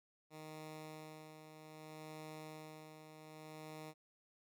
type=tone with tremolo; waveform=10% pulse; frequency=155.56 Hz; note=D#3; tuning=in tune; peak=-40 dBFS; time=0.3-3.94 s; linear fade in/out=50 ms; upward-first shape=sine; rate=0.63 Hz; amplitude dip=55%; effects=none